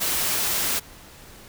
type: noise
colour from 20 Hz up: white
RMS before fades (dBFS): -24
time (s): 0-0.8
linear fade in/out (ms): 20
effects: pink hiss -46 dBFS RMS until 1.48 s